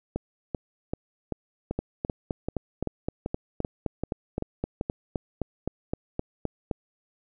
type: two click trains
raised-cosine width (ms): 2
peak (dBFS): -14 / -15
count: 20 / 13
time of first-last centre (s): 1.79-6.712 / 0.16-4.811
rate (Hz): 3.86 / 2.58
effects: none